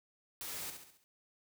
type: noise with echo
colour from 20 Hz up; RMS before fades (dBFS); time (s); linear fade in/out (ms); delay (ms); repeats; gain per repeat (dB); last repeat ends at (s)
white; -43; 0.41-0.7; 0; 68; 5; -6; 1.04
effects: none